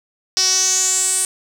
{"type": "tone with band-pass filter sweep", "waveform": "sawtooth", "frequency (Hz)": 375.2, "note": "F#4", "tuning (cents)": 24, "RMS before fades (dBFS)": -17, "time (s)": [0.37, 1.25], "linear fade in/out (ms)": 0, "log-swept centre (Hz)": [5300, 8800], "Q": 7.1, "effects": ["7-bit"]}